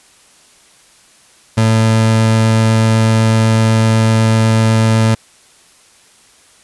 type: tone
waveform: 30% pulse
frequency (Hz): 111.5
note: A2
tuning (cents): +23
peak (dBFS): -6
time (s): 1.57-5.15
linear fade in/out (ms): 10
effects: white hiss -47 dBFS RMS until 6.63 s + resampled to 24000 Hz